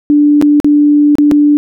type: tone with dropouts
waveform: sine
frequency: 293.7 Hz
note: D4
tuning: in tune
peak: -4 dBFS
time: 0.1-1.57 s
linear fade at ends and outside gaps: 0 ms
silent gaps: 0.414-0.424 / 0.601-0.645 / 1.154-1.184 / 1.313-1.319 s
effects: none